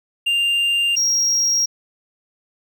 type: tone pair in turn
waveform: triangle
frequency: 2794 / 5616 Hz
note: F7 / F8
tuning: 0 / +9 cents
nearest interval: octave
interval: 1209 cents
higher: second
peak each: -14 dBFS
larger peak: neither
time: 0.26-0.96 / 0.96-1.66 s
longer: neither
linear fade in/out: 10 ms
effects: none